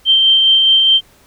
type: tone with tremolo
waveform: sine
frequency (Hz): 3136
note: G7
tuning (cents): 0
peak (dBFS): -6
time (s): 0.05-1.01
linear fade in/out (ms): 50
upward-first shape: sine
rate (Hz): 4.8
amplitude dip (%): 25
effects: pink hiss -49 dBFS RMS until 1.26 s